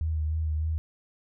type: tone with vibrato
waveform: sine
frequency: 78.3 Hz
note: D#2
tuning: 11 cents sharp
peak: -25 dBFS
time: 0.01-0.78 s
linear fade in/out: 0 ms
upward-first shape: sine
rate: 3.3 Hz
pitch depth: 32 cents each way
effects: none